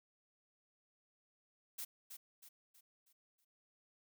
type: noise with echo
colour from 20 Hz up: blue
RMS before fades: -44 dBFS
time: 1.78-1.85 s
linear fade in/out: 10 ms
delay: 320 ms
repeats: 5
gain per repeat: -7 dB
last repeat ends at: 3.45 s
effects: none